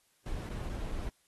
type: noise with dropouts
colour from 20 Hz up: brown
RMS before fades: -37 dBFS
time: 0.26-1.09 s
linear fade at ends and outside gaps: 2 ms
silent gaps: 0.491-0.501 / 0.691-0.696 / 0.917-0.92 s
effects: white hiss -71 dBFS RMS until 1.27 s + AAC 32 kbps